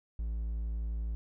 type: tone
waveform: triangle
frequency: 55.8 Hz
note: A1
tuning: 25 cents sharp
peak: -30 dBFS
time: 0.19-1.15 s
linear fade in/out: 0 ms
effects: none